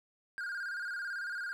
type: tone with vibrato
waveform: triangle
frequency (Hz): 1517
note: F#6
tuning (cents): +43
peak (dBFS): -34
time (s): 0.38-1.53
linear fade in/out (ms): 0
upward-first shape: square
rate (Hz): 18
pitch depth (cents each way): 86
effects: none